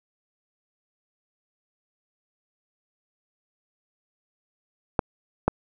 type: clicks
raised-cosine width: 1 ms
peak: -5 dBFS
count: 2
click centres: 4.992 / 5.48 s
effects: none